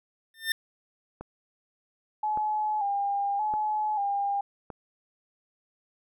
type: tone with exponential growth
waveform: 25% pulse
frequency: 1800 Hz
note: A6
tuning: 39 cents sharp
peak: -17 dBFS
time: 0.34-0.52 s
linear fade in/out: 2 ms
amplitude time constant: 39 ms
type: click train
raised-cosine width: 1 ms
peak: -24 dBFS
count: 4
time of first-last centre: 1.21-4.702 s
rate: 0.859 Hz
type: tone with vibrato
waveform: sine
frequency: 827 Hz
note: G#5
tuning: 8 cents flat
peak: -25 dBFS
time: 2.23-4.41 s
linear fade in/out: 5 ms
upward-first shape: square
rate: 0.86 Hz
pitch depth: 52 cents each way
effects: none